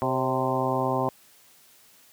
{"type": "harmonic tone with a mistuned harmonic", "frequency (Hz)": 129.7, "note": "C3", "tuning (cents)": -15, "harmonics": [1, 2, 3, 4, 5, 6, 7, 8], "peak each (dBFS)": [-31, -31, -31, -31, -31, -31, -31, -31], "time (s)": [0.02, 1.09], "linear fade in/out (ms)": 0, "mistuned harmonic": 4, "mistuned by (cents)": 51, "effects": ["white hiss -56 dBFS RMS until 2.12 s", "high-pass 80 Hz 12 dB/octave"]}